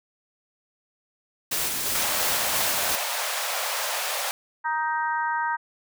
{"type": "noise with tremolo", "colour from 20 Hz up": "white", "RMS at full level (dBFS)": -26, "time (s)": [1.51, 2.96], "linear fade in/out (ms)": 10, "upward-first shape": "square", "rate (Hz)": 2.9, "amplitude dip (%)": 25}
{"type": "high-pass noise", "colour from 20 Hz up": "pink", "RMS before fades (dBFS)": -28, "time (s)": [1.95, 4.31], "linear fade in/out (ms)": 0, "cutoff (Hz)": 540, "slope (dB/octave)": 48}
{"type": "harmonic tone", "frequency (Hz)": 312.6, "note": "D#4", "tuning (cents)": 8, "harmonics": [3, 4, 5, 6], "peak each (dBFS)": [-25, -33, -29, -35], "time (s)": [4.64, 5.57], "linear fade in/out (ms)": 20}
{"effects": []}